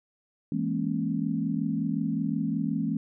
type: chord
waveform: sine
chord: A# half-diminished seventh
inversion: second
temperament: equal with one note detuned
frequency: 164.81 / 207.7 / 233.1 / 273.2 Hz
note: E3 / G#3 / A#3 / C#4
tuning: 0 / 0 / 0 / -25 cents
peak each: -31 dBFS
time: 0.52-2.97 s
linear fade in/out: 2 ms
effects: none